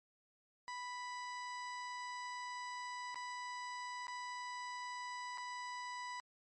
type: tone with dropouts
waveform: 30% pulse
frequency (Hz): 987.8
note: B5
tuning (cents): 0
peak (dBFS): -40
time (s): 0.68-6.2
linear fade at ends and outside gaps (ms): 0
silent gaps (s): 3.145-3.157 / 4.069-4.081 / 5.375-5.381
effects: MP3 32 kbps